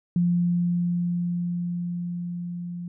sine tone with level ramp, 174.61 Hz, F3, in tune, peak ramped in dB -18 to -31 dBFS, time 0.16-2.88 s, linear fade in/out 2 ms, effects none

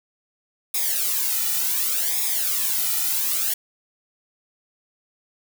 blue noise with flanger, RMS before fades -23 dBFS, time 0.74-3.54 s, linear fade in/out 5 ms, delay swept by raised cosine 0.67 to 1.87 ms, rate 0.68 Hz, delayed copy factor -1, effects none

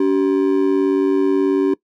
triangle ring-modulated tone, 334 Hz, E4, 23 cents sharp, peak -8 dBFS, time 0-1.74 s, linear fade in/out 5 ms, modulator 49.2 Hz, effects noise-tail reverb RT60 0.1 s tail -21 dB re dry

